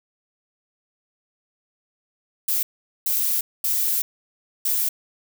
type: noise bursts at uneven times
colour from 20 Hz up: violet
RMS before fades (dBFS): -22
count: 4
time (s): 2.48-2.63 / 3.06-3.41 / 3.64-4.02 / 4.65-4.89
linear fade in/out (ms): 5
effects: none